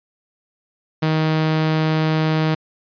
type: tone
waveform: sawtooth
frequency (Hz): 157.3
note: D#3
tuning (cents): +19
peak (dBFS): -12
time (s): 1.02-2.55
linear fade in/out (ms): 10
effects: resampled to 11025 Hz